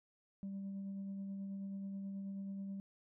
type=tone with tremolo; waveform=sine; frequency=196 Hz; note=G3; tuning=in tune; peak=-38 dBFS; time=0.43-2.8 s; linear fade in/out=0 ms; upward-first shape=sine; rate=9.3 Hz; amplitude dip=25%; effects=tanh soft clip ceiling -39 dBFS